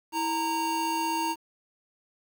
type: tone pair together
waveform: square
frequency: 327 / 925 Hz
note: E4 / A#5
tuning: -14 / -14 cents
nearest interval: octave + tritone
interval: 1800 cents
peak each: -33 / -28 dBFS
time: 0.12-1.36 s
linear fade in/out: 50 ms
effects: 9-bit